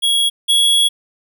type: tone pair in turn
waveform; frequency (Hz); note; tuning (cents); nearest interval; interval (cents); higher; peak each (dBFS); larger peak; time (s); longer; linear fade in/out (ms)
square; 3322 / 3341; G#7 / G#7; 0 / +10; unison; 10; second; -13 / -11; second; 0.02-0.3 / 0.48-0.89; second; 20
effects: none